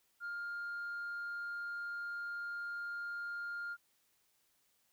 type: tone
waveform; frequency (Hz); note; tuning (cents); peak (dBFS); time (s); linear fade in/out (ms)
sine; 1406; F6; +11; -37; 0.2-3.77; 50
effects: tanh soft clip ceiling -37 dBFS + white hiss -75 dBFS RMS until 4.92 s